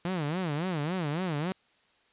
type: tone with vibrato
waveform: sawtooth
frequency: 164.81 Hz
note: E3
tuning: in tune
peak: -25 dBFS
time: 0.05-1.52 s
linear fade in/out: 0 ms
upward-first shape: sine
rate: 3.6 Hz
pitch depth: 240 cents each way
effects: white hiss -66 dBFS RMS until 2.12 s + resampled to 8000 Hz